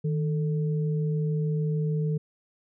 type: tone pair together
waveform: sine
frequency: 155.56 / 440 Hz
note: D#3 / A4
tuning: 0 / 0 cents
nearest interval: octave + tritone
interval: 1800 cents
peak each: -24 / -34 dBFS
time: 0.04-2.18 s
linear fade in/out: 10 ms
effects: none